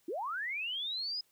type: linear sweep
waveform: sine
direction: up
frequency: 293.7 to 5090 Hz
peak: -34 dBFS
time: 0.08-1.21 s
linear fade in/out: 5 ms
effects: white hiss -71 dBFS RMS until 1.31 s